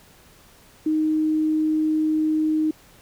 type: tone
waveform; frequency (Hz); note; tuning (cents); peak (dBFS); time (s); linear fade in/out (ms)
sine; 311.1; D#4; 0; -18; 0.86-2.71; 5
effects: pink hiss -52 dBFS RMS until 3.01 s